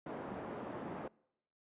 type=band-pass noise; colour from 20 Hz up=pink; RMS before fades=-44 dBFS; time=0.06-1.08 s; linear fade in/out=5 ms; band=200 to 980 Hz; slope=12 dB/octave; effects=noise-tail reverb RT60 0.8 s tail -25 dB re dry + resampled to 8000 Hz